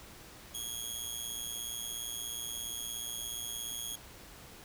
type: tone with amplitude modulation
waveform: 15% pulse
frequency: 3300 Hz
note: G#7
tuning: 12 cents flat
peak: -27 dBFS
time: 0.54-3.96 s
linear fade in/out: 10 ms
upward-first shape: sine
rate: 117 Hz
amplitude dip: 70%
effects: pink hiss -52 dBFS RMS until 4.64 s